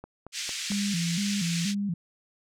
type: click train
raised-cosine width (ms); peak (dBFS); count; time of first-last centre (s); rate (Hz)
1; -27; 4; 0.04-0.719; 4.42
type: band-pass noise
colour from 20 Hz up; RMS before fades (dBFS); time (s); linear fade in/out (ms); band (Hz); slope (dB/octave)
white; -34; 0.32-1.75; 50; 1900 to 7100; 24
type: tone with vibrato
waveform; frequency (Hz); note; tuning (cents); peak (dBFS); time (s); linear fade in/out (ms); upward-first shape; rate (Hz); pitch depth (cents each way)
sine; 185; F#3; 0; -26; 0.7-1.94; 5; square; 2.1; 150
effects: none